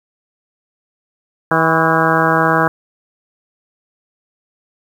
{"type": "harmonic tone with a mistuned harmonic", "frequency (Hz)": 161.6, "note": "E3", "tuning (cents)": -34, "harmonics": [1, 2, 3, 4, 5, 6, 7, 8, 9, 10], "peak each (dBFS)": [-20, -20, -20, -20, -20, -20, -20, -20, -20, -20], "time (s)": [1.51, 2.68], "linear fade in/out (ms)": 2, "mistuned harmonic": 6, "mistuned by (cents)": 60, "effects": ["7-bit"]}